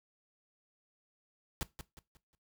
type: noise with echo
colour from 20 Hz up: pink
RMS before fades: -35 dBFS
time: 1.61-1.63 s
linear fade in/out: 0 ms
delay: 180 ms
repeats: 4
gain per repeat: -9 dB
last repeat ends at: 2.35 s
effects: noise-tail reverb RT60 0.2 s tail -18 dB re dry